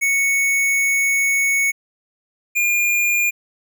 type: tone pair in turn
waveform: square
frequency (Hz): 2217 / 2416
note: C#7 / D7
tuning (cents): 0 / +48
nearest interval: minor second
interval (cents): 148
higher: second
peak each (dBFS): -16 / -16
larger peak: neither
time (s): 0.01-1.72 / 2.55-3.31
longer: first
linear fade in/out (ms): 20
effects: none